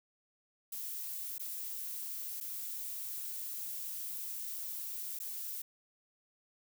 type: noise with dropouts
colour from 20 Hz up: violet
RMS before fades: -41 dBFS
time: 0.72-5.62 s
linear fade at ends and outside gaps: 5 ms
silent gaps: 1.382-1.395 / 2.403-2.409 / 5.19-5.2 s
effects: none